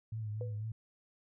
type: tone with vibrato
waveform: sine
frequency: 108.3 Hz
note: A2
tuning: 27 cents flat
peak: -36 dBFS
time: 0.12-0.72 s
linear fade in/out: 5 ms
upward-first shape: triangle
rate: 4 Hz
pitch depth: 64 cents each way
type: tone with exponential decay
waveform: sine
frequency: 493.9 Hz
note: B4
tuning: in tune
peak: -37 dBFS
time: 0.41-0.62 s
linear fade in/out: 1 ms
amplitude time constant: 45 ms
effects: none